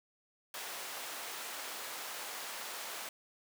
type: high-pass noise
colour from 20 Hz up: pink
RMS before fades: -43 dBFS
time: 0.54-3.09 s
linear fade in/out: 2 ms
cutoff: 680 Hz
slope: 12 dB/octave
effects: none